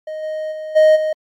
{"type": "tone with level steps", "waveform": "triangle", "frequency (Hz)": 622.3, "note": "D#5", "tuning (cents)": 0, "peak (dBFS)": [-22, -19, -23, -5, -14], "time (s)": [0.07, 1.13], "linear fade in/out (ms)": 5, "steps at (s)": [0.22, 0.51, 0.75, 0.95], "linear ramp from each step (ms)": 20, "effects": ["MP3 96 kbps"]}